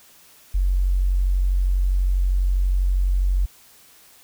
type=tone with tanh clipping; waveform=triangle; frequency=46.16 Hz; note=F#1; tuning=3 cents flat; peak=-16 dBFS; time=0.54-3.46 s; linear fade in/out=10 ms; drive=3 dB; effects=white hiss -51 dBFS RMS until 4.23 s